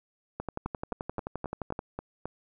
two click trains, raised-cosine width 1 ms, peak -19 / -20 dBFS, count 17 / 7, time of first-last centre 0.4-1.791 / 0.66-2.256 s, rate 11.5 / 3.76 Hz, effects none

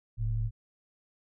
sine tone pair together, 40.78 / 110 Hz, E1 / A2, -18 / 0 cents, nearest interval octave + perfect fourth, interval 1718 cents, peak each -31 / -29 dBFS, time 0.17-0.51 s, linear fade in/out 50 ms, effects none

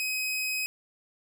sawtooth tone, 2528 Hz, D#7, 27 cents sharp, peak -25 dBFS, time 0-0.66 s, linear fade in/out 0 ms, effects none

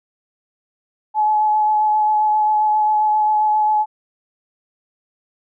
sine tone with vibrato, 853 Hz, G#5, 46 cents sharp, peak -13 dBFS, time 1.14-3.86 s, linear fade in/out 50 ms, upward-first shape sine, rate 7.5 Hz, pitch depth 14 cents each way, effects none

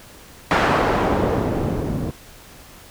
white noise with low-pass filter sweep, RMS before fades -20 dBFS, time 0.51-2.11 s, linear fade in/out 0 ms, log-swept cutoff 1400 to 230 Hz, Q 0.79, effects pink hiss -44 dBFS RMS until 2.9 s

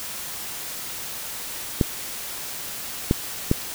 clicks, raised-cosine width 3 ms, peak -4 dBFS, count 3, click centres 1.812 / 3.111 / 3.514 s, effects white hiss -33 dBFS RMS until 3.74 s

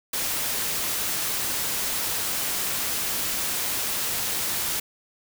white noise, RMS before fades -27 dBFS, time 0.13-4.8 s, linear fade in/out 5 ms, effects none

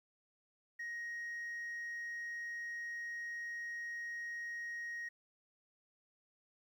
sine tone, 1879 Hz, A#6, 13 cents sharp, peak -38 dBFS, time 0.79-5.09 s, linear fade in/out 10 ms, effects tanh soft clip ceiling -39 dBFS + 12-bit

